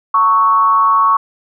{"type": "tone with frequency modulation", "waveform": "sine", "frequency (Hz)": 1108.7, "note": "C#6", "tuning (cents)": 0, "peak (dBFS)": -8, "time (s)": [0.14, 1.17], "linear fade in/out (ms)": 5, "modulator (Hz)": 199, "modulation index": 0.52, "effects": []}